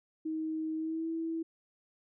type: tone with pitch glide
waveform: sine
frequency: 316.1 to 326.9 Hz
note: D#4 to E4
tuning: +27 to -14 cents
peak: -32 dBFS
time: 0.25-1.43 s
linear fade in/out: 10 ms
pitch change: +59 cents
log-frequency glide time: 0.76-1.08 s
effects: none